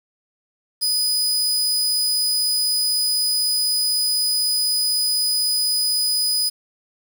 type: tone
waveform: sawtooth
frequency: 4978 Hz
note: D#8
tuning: in tune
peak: -15 dBFS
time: 0.81-6.5 s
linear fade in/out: 20 ms
effects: 7-bit